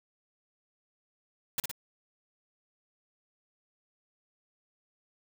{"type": "noise with echo", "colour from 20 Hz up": "white", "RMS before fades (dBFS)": -30, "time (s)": [1.58, 1.6], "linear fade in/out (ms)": 2, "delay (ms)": 57, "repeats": 2, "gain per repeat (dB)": -4, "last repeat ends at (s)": 1.714, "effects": []}